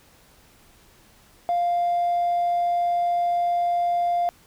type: tone with hard clipping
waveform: sine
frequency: 698.5 Hz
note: F5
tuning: in tune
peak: -20 dBFS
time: 1.49-4.29 s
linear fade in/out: 0 ms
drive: 1 dB
effects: pink hiss -55 dBFS RMS until 4.46 s